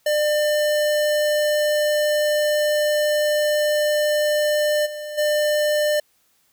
square tone with level steps, 599 Hz, D5, 34 cents sharp, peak -18 / -30 / -18 dBFS, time 0.06-6 s, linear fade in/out 5 ms, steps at 4.85 / 5.17 s, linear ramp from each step 20 ms, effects white hiss -63 dBFS RMS until 6.52 s

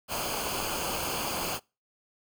pink noise with comb filter, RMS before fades -32 dBFS, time 0.08-1.6 s, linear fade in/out 50 ms, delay 0.53 ms, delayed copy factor -0.7, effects noise-tail reverb RT60 0.3 s tail -26 dB re dry

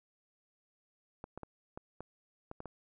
clicks, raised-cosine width 1 ms, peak -29 dBFS, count 8, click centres 1.241 / 1.376 / 1.433 / 1.775 / 2.006 / 2.514 / 2.604 / 2.657 s, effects none

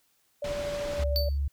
sine tone with tremolo, 580 Hz, D5, 22 cents flat, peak -29 dBFS, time 0.42-1.29 s, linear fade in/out 5 ms, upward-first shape triangle, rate 13 Hz, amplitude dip 30%
pink low-pass noise, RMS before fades -38 dBFS, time 0.44-1.04 s, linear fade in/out 5 ms, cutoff 6000 Hz, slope 12 dB/octave
sine tone, 70.3 Hz, C#2, 25 cents sharp, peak -25 dBFS, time 0.99-1.48 s, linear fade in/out 5 ms
square tone with exponential decay, 4543 Hz, C#8, 42 cents sharp, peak -24 dBFS, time 1.16-1.38 s, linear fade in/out 0 ms, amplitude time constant 47 ms
effects white hiss -69 dBFS RMS until 1.52 s

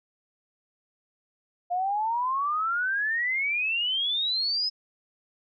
sine exponential sweep, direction up, 698.5 to 5150 Hz, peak -24 dBFS, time 1.7-4.7 s, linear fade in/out 20 ms, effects none

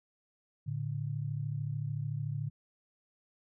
sine tone pair together, 112.12 / 145.7 Hz, A2 / D3, +33 / -13 cents, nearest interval perfect fourth, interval 454 cents, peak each -36 / -35 dBFS, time 0.66-2.5 s, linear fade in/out 20 ms, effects none

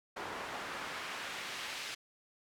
pink noise with band-pass filter sweep, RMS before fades -42 dBFS, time 0.16-1.95 s, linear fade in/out 10 ms, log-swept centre 970 to 3100 Hz, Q 0.82, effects none

